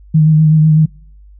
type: tone with vibrato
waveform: sine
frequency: 155.56 Hz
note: D#3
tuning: in tune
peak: -5 dBFS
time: 0.14-0.86 s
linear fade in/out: 10 ms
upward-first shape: sine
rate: 8 Hz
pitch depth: 26 cents each way
effects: noise-tail reverb RT60 0.6 s tail -26 dB re dry + added 50 Hz sine -37 dBFS peak until 1.39 s